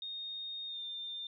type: tone with pitch glide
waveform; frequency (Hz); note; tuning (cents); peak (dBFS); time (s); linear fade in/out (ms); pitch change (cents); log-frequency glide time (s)
sine; 3699 to 3604; A#7 to A7; -14 to +41; -39; 0.02-1.27; 2; -45; 0.67-0.81
effects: none